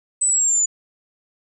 sine linear sweep, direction down, 8090 to 6940 Hz, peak -15 dBFS, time 0.21-0.66 s, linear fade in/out 10 ms, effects none

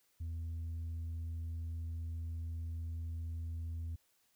sine tone, 82.41 Hz, E2, in tune, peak -35 dBFS, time 0.2-3.96 s, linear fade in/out 10 ms, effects tanh soft clip ceiling -37 dBFS + white hiss -74 dBFS RMS until 4.35 s

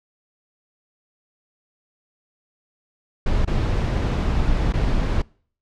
brown noise with dropouts, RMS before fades -20 dBFS, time 3.26-5.22 s, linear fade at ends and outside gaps 5 ms, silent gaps 3.449-3.474 / 4.725-4.736 s, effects noise-tail reverb RT60 0.5 s tail -25 dB re dry + low-pass 5000 Hz 12 dB/octave

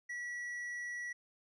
sine tone with tanh clipping, 1938 Hz, B6, 33 cents flat, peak -40 dBFS, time 0.09-1.13 s, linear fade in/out 10 ms, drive 6 dB, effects none

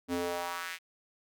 square tone with high-pass filter sweep, 87.1 Hz, F2, 4 cents flat, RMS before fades -35 dBFS, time 0.08-0.79 s, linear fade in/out 50 ms, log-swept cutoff 250 to 2300 Hz, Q 2.1, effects none

